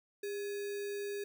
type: tone with sample-and-hold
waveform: sine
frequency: 405.4 Hz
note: G#4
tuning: 42 cents flat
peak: -36 dBFS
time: 0.23-1.24 s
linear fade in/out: 5 ms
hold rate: 2100 Hz
effects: none